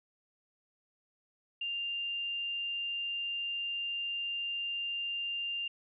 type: tone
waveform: sine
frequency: 2794 Hz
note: F7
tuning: in tune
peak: -33 dBFS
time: 1.61-5.68 s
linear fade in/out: 5 ms
effects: none